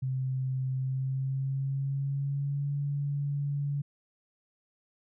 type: tone with pitch glide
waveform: sine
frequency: 130.81 to 142.65 Hz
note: C3 to C#3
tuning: 0 to +50 cents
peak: -28 dBFS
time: 0.02-3.82 s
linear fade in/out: 10 ms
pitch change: +150 cents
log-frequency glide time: 0.75-2.73 s
effects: none